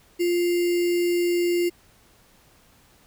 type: tone with sample-and-hold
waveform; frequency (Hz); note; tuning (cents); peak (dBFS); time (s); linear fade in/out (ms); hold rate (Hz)
sine; 349.2; F4; 0; -19; 0.19-1.7; 20; 2450
effects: pink hiss -57 dBFS RMS until 3.06 s